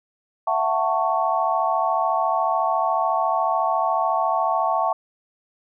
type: chord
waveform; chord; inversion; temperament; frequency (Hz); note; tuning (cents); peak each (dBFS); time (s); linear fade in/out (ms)
sine; F# minor seventh; third; just; 666 / 740 / 888 / 1110; E5 / F#5 / A5 / C#6; +18 / 0 / +16 / +2; -24; 0.47-4.93; 5
effects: none